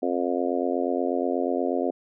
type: harmonic tone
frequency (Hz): 88.3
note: F2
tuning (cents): +20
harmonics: 3 / 4 / 5 / 6 / 7 / 8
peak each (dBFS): -28 / -29 / -30 / -31 / -31 / -32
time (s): 0.02-1.91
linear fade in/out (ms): 10
effects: none